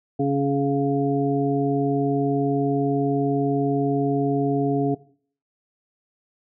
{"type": "harmonic tone", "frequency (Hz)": 140, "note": "C#3", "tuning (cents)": 18, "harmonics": [1, 2, 3, 5], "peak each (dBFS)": [-25, -22, -24, -28], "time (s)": [0.19, 4.95], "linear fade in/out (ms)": 10, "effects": ["noise-tail reverb RT60 0.5 s tail -19 dB re dry"]}